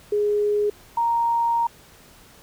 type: tone pair in turn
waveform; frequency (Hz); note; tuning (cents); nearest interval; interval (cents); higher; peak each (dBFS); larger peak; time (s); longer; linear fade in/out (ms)
sine; 415.3 / 932.3; G#4 / A#5; 0 / 0; octave + major second; 1400; second; -18; neither; 0.12-0.7 / 0.97-1.67; second; 5
effects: pink hiss -50 dBFS RMS until 2.42 s